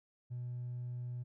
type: tone with hard clipping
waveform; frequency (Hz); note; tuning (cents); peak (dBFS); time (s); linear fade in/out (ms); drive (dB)
sine; 122.7; B2; -11; -39; 0.3-1.24; 20; 1
effects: none